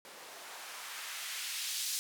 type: noise with band-pass filter sweep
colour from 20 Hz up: blue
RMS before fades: -41 dBFS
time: 0.05-1.99 s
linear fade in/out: 0 ms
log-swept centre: 420 to 4800 Hz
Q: 0.91
effects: none